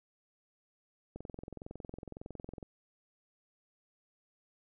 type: click train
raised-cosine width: 2 ms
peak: -30 dBFS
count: 33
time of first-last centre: 1.16-2.628 s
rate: 21.8 Hz
effects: none